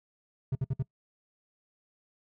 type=tone bursts; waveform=triangle; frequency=132.2 Hz; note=C3; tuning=18 cents sharp; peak=-24 dBFS; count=4; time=0.52-0.826 s; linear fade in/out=5 ms; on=33 ms; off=58 ms; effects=noise-tail reverb RT60 0.1 s tail -23 dB re dry